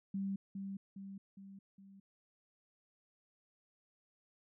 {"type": "tone with echo", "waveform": "sine", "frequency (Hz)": 195.6, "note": "G3", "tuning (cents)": -4, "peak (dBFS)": -35, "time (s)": [0.14, 0.36], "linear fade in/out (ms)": 5, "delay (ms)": 410, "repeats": 4, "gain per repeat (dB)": -5, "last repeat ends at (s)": 2, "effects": []}